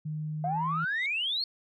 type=tone with pitch glide; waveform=sine; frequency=153.6 to 160.96 Hz; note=D#3 to E3; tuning=-22 to -41 cents; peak=-31 dBFS; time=0.05-0.85 s; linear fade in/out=10 ms; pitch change=+81 cents; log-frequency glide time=0.42-0.59 s
type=exponential sweep; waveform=sine; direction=up; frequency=683 to 4435 Hz; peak=-27 dBFS; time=0.44-1.44 s; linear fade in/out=2 ms
type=tone with exponential growth; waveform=sine; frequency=3729 Hz; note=A#7; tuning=in tune; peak=-34 dBFS; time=0.7-1.06 s; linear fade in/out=1 ms; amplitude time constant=77 ms
effects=tanh soft clip ceiling -20 dBFS